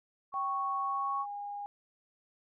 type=tone; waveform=sine; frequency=1107 Hz; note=C#6; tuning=3 cents flat; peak=-31 dBFS; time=0.32-1.26 s; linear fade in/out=50 ms
type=tone with pitch glide; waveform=sine; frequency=781 to 815.1 Hz; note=G5 to G#5; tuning=-7 to -33 cents; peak=-37 dBFS; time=0.34-1.66 s; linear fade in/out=0 ms; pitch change=+74 cents; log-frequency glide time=0.78-1.24 s
effects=none